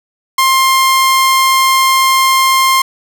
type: tone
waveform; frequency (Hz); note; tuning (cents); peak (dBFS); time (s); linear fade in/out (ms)
sawtooth; 1058; C6; +19; -4; 0.38-2.82; 5
effects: none